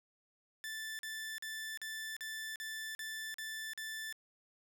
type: tone bursts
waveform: sawtooth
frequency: 1760 Hz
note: A6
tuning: in tune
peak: -37 dBFS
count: 9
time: 0.64-4.126 s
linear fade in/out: 0 ms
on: 350 ms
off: 42 ms
effects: none